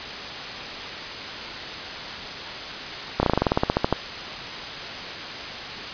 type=slowing click train; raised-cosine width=1 ms; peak=-4 dBFS; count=15; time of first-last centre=3.2-3.926 s; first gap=30 ms; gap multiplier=1.08; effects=white hiss -32 dBFS RMS until 5.93 s + resampled to 11025 Hz